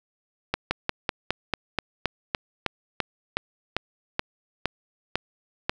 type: slowing click train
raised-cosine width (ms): 0.3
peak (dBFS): -7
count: 17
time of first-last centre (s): 0.54-5.695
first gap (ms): 170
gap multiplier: 1.08
effects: none